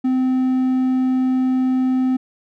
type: tone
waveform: triangle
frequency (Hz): 257.8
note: C4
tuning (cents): -26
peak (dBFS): -13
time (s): 0.04-2.17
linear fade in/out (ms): 10
effects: none